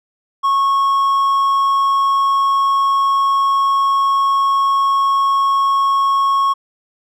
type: tone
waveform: triangle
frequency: 1098 Hz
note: C#6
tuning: 17 cents flat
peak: -10 dBFS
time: 0.43-6.54 s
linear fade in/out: 20 ms
effects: none